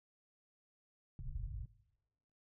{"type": "low-pass noise", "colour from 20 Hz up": "pink", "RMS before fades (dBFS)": -43, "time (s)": [1.19, 1.66], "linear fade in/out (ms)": 2, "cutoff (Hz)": 140, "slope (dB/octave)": 96, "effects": ["noise-tail reverb RT60 1.0 s tail -20 dB re dry"]}